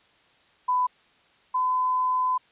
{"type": "tone pair in turn", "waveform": "sine", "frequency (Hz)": [1000, 1013.4], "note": ["B5", "B5"], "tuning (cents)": [21, 44], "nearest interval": "unison", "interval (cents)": 23, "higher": "second", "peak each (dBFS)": [-20, -21], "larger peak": "first", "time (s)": [[0.68, 0.87], [1.54, 2.38]], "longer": "second", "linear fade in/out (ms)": 10, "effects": ["white hiss -60 dBFS RMS until 2.51 s", "resampled to 8000 Hz"]}